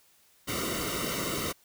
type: noise with comb filter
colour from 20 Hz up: pink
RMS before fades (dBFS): -32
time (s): 0.47-1.53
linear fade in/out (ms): 20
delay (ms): 1.2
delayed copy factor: -0.85
effects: white hiss -63 dBFS RMS until 1.64 s